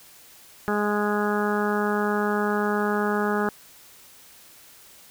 harmonic tone, 207.7 Hz, G#3, in tune, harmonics 1 / 2 / 3 / 4 / 5 / 6 / 7 / 8, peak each -26 / -26 / -34 / -30 / -35 / -31 / -32 / -34 dBFS, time 0.68-3.49 s, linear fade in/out 0 ms, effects white hiss -50 dBFS RMS until 5.1 s

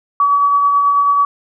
sine tone with tremolo, 1139 Hz, C#6, 47 cents sharp, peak -8 dBFS, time 0.2-1.25 s, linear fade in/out 2 ms, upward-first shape triangle, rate 9.2 Hz, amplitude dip 35%, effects none

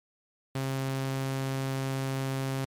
sawtooth tone, 134.1 Hz, C3, 43 cents sharp, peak -25 dBFS, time 0.55-2.65 s, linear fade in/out 5 ms, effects MP3 96 kbps

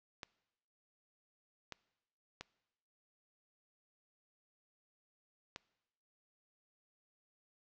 clicks, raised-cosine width 0.2 ms, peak -26 dBFS, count 4, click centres 0.232 / 1.723 / 2.41 / 5.561 s, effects noise-tail reverb RT60 1.0 s tail -22 dB re dry + low-pass 7000 Hz 12 dB/octave

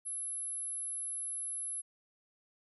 sine tone, 11000 Hz, F9, 27 cents flat, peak -36 dBFS, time 0.05-1.82 s, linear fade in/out 20 ms, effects none

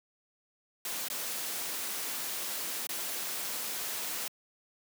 white noise with dropouts, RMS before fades -36 dBFS, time 0.85-4.28 s, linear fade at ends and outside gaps 2 ms, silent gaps 1.084-1.1 / 2.87-2.891 s, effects high-pass 200 Hz 12 dB/octave

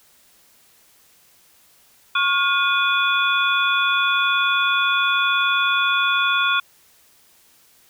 sine tone cluster, 1102 / 1421 / 2471 / 3435 Hz, C#6 / F6 / D#7 / A7, -11 / +30 / -13 / -42 cents, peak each -22 / -20 / -23 / -23 dBFS, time 2.15-6.6 s, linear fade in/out 5 ms, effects white hiss -55 dBFS RMS until 7.89 s

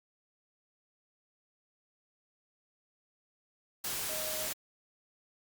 sine tone in noise, 622.3 Hz, D#5, in tune, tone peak -41 dBFS, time 4.09-4.47 s, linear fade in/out 5 ms, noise white, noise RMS -36 dBFS, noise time 3.84-4.53 s, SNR -8 dB, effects Opus 48 kbps

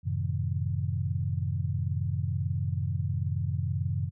sine chord, F# diminished seventh, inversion none, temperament just, 92.5 / 111 / 133.2 / 159.84 Hz, F#2 / A2 / C3 / Eb3, 0 / +16 / +31 / +47 cents, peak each -30 / -34 / -32 / -36 dBFS, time 0.03-4.11 s, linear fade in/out 50 ms, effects none

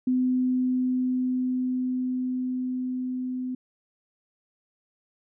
sine tone with level ramp, 254 Hz, B3, 49 cents sharp, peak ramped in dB -20 to -28 dBFS, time 0.07-3.55 s, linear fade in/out 5 ms, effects none

